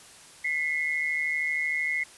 sine tone pair together, 2003 / 2156 Hz, B6 / C#7, +24 / -49 cents, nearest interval minor second, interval 127 cents, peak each -28 dBFS, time 0.44-2.04 s, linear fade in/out 10 ms, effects white hiss -50 dBFS RMS until 2.17 s + resampled to 24000 Hz

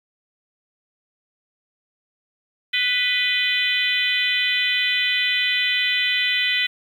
harmonic tone with a mistuned harmonic, 495 Hz, B4, 4 cents sharp, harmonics 3 / 4 / 5 / 6 / 7 / 8, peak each -32 / -22 / -25 / -24 / -27 / -29 dBFS, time 2.73-6.67 s, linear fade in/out 10 ms, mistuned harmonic 6, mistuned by +50 cents, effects 8-bit

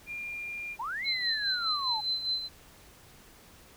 sine tone, 2400 Hz, D7, 37 cents sharp, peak -35 dBFS, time 0.06-0.77 s, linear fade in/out 50 ms
sine linear two-way sweep, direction up then down, 825 to 2200 to 825 Hz, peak -32 dBFS, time 0.79-2.01 s, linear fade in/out 10 ms, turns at 1.05 s
sine tone with tremolo, 4062 Hz, B7, 48 cents sharp, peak -26 dBFS, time 1.04-2.49 s, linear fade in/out 50 ms, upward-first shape sine, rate 4.9 Hz, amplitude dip 65%
effects pink hiss -55 dBFS RMS until 3.76 s

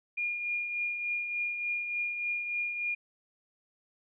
sine tone with tremolo, 2422 Hz, D#7, 47 cents flat, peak -28 dBFS, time 0.17-2.95 s, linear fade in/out 10 ms, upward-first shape triangle, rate 3.4 Hz, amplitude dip 50%, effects none

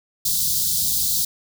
white band-stop noise, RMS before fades -21 dBFS, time 0.25-1.25 s, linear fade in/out 5 ms, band 200 to 3700 Hz, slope 48 dB/octave, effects none

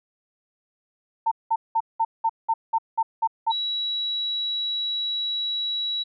sine tone bursts, 903 Hz, A5, 45 cents sharp, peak -18 dBFS, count 10, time 1.26-3.52 s, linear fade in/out 10 ms, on 55 ms, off 190 ms
sine tone, 3900 Hz, B7, 23 cents flat, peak -24 dBFS, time 3.5-6.04 s, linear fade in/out 20 ms
effects none

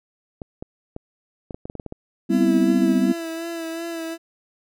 clicks, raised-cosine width 2 ms, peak -19 dBFS, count 11, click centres 0.418 / 0.625 / 0.964 / 1.508 / 1.545 / 1.655 / 1.699 / 1.753 / 1.798 / 1.863 / 1.924 s
sine chord, C major seventh, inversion second, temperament equal, 196 / 246.9 / 261.6 / 329.6 Hz, G3 / B3 / C4 / E4, 0 / 0 / 0 / 0 cents, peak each -21 dBFS, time 2.29-3.13 s, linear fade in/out 20 ms
30% pulse tone with vibrato, 331.5 Hz, E4, 10 cents sharp, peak -25 dBFS, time 2.29-4.18 s, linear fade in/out 50 ms, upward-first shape sine, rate 2.7 Hz, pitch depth 30 cents each way
effects none

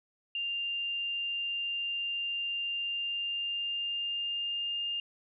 sine tone with pitch glide, 2794 to 2813 Hz, F7 to F7, 0 to +12 cents, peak -31 dBFS, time 0.35-5 s, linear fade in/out 2 ms, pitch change +12 cents, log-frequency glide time 2.7-4.84 s, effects none

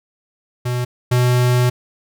square tone pair in turn, 123.47 / 123.93 Hz, B2 / B2, 0 / +6 cents, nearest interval unison, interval 6 cents, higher second, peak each -19 / -13 dBFS, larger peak second, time 0.65-0.85 / 1.11-1.7 s, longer second, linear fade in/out 10 ms, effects none

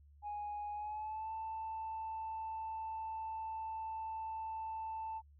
sine tone with pitch glide, 830.6 to 885.1 Hz, G#5 to A5, 0 to +10 cents, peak -38 dBFS, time 0.22-5.22 s, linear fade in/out 50 ms, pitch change +110 cents, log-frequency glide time 0.73-1.31 s, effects tanh soft clip ceiling -36 dBFS + added 72 Hz sine -59 dBFS peak until 5.39 s

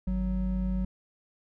triangle tone pair together, 51.42 / 185.7 Hz, G#1 / F#3, -17 / +7 cents, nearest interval octave + minor seventh, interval 2224 cents, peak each -27 dBFS, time 0.07-0.85 s, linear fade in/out 5 ms, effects none

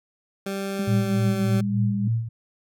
20% pulse tone with pitch glide, 196 to 192.3 Hz, G3 to G3, 0 to -33 cents, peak -22 dBFS, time 0.46-1.61 s, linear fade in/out 5 ms, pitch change -33 cents, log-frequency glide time 0.75-1.41 s
sine tone, 200 Hz, G3, 35 cents sharp, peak -23 dBFS, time 0.79-2.08 s, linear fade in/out 5 ms
sine tone with tremolo, 114.3 Hz, A#2, 34 cents flat, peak -19 dBFS, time 0.87-2.29 s, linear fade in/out 10 ms, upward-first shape sine, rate 3.4 Hz, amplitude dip 70%
effects none

